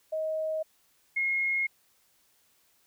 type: tone pair in turn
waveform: sine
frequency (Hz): 630 / 2154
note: D#5 / C7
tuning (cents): +21 / +50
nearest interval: octave + major sixth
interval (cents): 2129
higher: second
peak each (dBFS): -28 / -25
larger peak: second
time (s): 0.12-0.63 / 1.16-1.67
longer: neither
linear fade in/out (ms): 10
effects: white hiss -67 dBFS RMS until 2.86 s